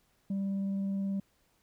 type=tone with vibrato; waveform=sine; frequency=196 Hz; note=G3; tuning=in tune; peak=-27 dBFS; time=0.3-1.2 s; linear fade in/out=5 ms; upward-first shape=triangle; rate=19 Hz; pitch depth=10 cents each way; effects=tanh soft clip ceiling -29 dBFS + pink hiss -71 dBFS RMS until 1.62 s

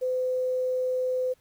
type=tone with quantisation; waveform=sine; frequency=509 Hz; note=C5; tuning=48 cents flat; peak=-24 dBFS; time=0.01-1.34 s; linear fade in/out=20 ms; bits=9; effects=pink hiss -66 dBFS RMS until 1.4 s

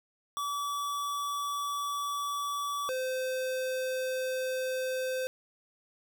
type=tone pair in turn; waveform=square; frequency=1148 / 516 Hz; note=D6 / C5; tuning=-40 / -24 cents; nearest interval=octave + major second; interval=1384 cents; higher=first; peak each=-32 / -31 dBFS; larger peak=second; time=0.37-2.89 / 2.89-5.27 s; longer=first; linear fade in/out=0 ms; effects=none

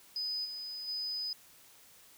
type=tone with level steps; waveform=sine; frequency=5000 Hz; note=D#8; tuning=8 cents sharp; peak=-33 / -39 / -34 dBFS; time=0.16-1.33 s; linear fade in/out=2 ms; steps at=0.44 / 0.87 s; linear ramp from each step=20 ms; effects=white hiss -59 dBFS RMS until 2.17 s

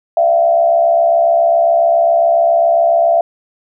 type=tone with frequency modulation; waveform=sine; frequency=675 Hz; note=E5; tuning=41 cents sharp; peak=-8 dBFS; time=0.17-3.21 s; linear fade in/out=2 ms; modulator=67.3 Hz; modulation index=0.75; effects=none

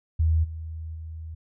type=tone with level steps; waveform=sine; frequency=80.2 Hz; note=E2; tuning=47 cents flat; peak=-18 / -32 / -34 dBFS; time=0.19-1.35 s; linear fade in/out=10 ms; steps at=0.43 / 0.94 s; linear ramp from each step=20 ms; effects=none

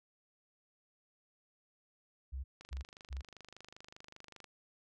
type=tone bursts; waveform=sine; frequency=66.1 Hz; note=C2; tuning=18 cents sharp; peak=-38 dBFS; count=3; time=2.32-3.22 s; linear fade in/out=20 ms; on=120 ms; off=270 ms
type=click train; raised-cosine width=0.2 ms; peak=-34 dBFS; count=47; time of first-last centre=2.61-4.443 s; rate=25.1 Hz
effects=none

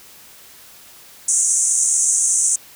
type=band-pass noise; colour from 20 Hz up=pink; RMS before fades=-17 dBFS; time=1.28-2.56 s; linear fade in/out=5 ms; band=6200 to 9500 Hz; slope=96 dB/octave; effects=white hiss -44 dBFS RMS until 2.75 s

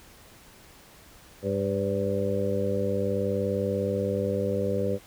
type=harmonic tone with a mistuned harmonic; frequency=99.6 Hz; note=G2; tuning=28 cents sharp; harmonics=1 / 2 / 3 / 4 / 5 / 6; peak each=-32 / -31 / -37 / -32 / -28 / -34 dBFS; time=1.42-4.99 s; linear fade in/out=50 ms; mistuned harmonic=6; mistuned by=-56 cents; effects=pink hiss -52 dBFS RMS until 5.06 s

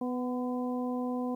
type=harmonic tone with a mistuned harmonic; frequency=248.7 Hz; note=B3; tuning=12 cents sharp; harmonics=1 / 2 / 3 / 4; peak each=-31 / -37 / -41 / -43 dBFS; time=0.01-1.35 s; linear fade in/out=5 ms; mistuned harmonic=4; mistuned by=+30 cents; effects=11-bit

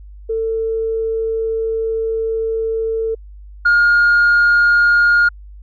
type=tone pair in turn; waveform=sine; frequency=447.8 / 1421.7 Hz; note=A4 / F6; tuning=+30 / +30 cents; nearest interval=octave + minor sixth; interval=2000 cents; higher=second; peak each=-16 / -7 dBFS; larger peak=second; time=0.29-3.15 / 3.65-5.29 s; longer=first; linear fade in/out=10 ms; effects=tanh soft clip ceiling -7 dBFS + added 50 Hz sine -34 dBFS peak until 5.62 s

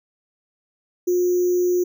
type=tone with sample-and-hold; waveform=sine; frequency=357.2 Hz; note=F4; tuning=39 cents sharp; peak=-16 dBFS; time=1.07-1.84 s; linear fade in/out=10 ms; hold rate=6300 Hz; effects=none

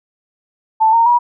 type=tone with pitch steps; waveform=sine; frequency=882 / 921 / 961.8 Hz; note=A5 / A#5 / B5; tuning=+4 / -21 / -46 cents; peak=-8 dBFS; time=0.8-1.19 s; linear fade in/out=20 ms; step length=130 ms; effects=none

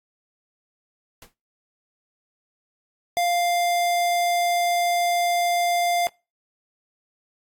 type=noise with exponential decay; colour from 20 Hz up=pink; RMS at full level=-39 dBFS; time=1.22-1.34 s; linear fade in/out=2 ms; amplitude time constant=25 ms
type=tone; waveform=square; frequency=698.5 Hz; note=F5; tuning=in tune; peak=-20 dBFS; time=3.17-6.07 s; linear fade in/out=0 ms
effects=noise-tail reverb RT60 0.3 s tail -26 dB re dry + AAC 64 kbps

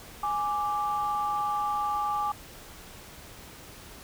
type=tone pair together; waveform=sine; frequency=830.6 / 1174.6 Hz; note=G#5 / D6; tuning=0 / 0 cents; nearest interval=tritone; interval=600 cents; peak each=-28 dBFS; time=0.23-2.32 s; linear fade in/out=5 ms; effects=tanh soft clip ceiling -19 dBFS + pink hiss -47 dBFS RMS until 4.03 s

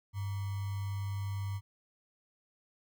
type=tone with sample-and-hold; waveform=sine; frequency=99 Hz; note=G2; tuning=18 cents sharp; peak=-33 dBFS; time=0.13-1.61 s; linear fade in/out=50 ms; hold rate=1050 Hz; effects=none

